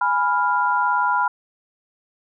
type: chord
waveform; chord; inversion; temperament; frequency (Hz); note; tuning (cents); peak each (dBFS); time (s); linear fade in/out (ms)
sine; F diminished; first; equal; 830.6 / 987.8 / 1396.9; Ab5 / Cb6 / F6; 0 / 0 / 0; -24 / -19 / -22; 0.01-1.28; 5
effects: none